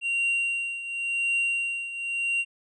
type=tone with tremolo; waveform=triangle; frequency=2760 Hz; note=F7; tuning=21 cents flat; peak=-20 dBFS; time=0.01-2.45 s; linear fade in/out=50 ms; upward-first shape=triangle; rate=0.92 Hz; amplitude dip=75%; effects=resampled to 22050 Hz